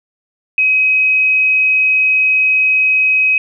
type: tone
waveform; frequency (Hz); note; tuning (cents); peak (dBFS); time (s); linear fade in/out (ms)
sine; 2535; D#7; +32; -9; 0.58-3.38; 2
effects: none